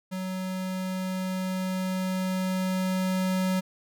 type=tone with level ramp; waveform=square; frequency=186.5 Hz; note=F#3; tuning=14 cents sharp; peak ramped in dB=-31 to -24 dBFS; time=0.11-3.61 s; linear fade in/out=20 ms; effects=none